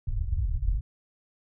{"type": "low-pass noise", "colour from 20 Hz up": "pink", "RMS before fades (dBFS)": -27, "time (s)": [0.07, 0.81], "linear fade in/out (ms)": 5, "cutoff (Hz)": 110, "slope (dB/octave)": 48, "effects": []}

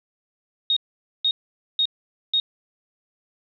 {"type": "tone bursts", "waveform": "sine", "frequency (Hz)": 3729, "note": "A#7", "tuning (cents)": 0, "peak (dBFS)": -17, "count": 4, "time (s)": [0.7, 2.4], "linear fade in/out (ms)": 2, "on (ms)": 65, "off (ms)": 480, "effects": []}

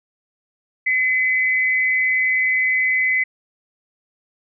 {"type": "tone pair together", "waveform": "sine", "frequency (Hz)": [2030, 2269], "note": ["B6", "C#7"], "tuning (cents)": [47, 40], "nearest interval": "major second", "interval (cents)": 193, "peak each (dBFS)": [-16, -24], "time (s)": [0.86, 3.24], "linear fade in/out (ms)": 10, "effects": []}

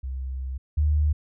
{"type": "tone pair in turn", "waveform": "sine", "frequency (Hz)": [65.41, 75.04], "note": ["C2", "D2"], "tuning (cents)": [0, 38], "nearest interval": "major second", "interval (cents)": 238, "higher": "second", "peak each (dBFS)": [-28, -18], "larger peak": "second", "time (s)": [[0.03, 0.58], [0.77, 1.13]], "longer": "first", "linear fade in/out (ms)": 10, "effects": []}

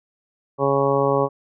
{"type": "harmonic tone", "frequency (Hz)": 138.59, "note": "C#3", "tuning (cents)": 0, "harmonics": [1, 2, 3, 4, 5, 6, 7, 8], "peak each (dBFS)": [-26, -27, -21, -21, -31, -27, -28, -25], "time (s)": [0.58, 1.29], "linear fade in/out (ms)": 50, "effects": []}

